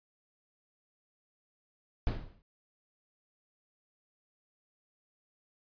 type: noise with exponential decay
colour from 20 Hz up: brown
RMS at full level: -27 dBFS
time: 2.07-2.42 s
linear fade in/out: 1 ms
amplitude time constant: 74 ms
effects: resampled to 11025 Hz